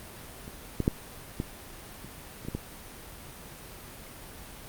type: clicks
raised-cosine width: 3 ms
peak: -28 / -14 / -9 / -15 / -30 / -29 / -21 / -18 dBFS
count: 8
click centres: 0.479 / 0.803 / 0.879 / 1.401 / 2.046 / 2.45 / 2.485 / 2.55 s
effects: pink hiss -45 dBFS RMS until 4.68 s + Opus 32 kbps